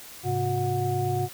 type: tone cluster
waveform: sine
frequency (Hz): 104.8 / 133.4 / 363.3 / 730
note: G#2 / C3 / F#4 / F#5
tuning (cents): +16 / +34 / -32 / -24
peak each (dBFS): -29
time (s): 0.23-1.29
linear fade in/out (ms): 50
effects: white hiss -44 dBFS RMS until 1.33 s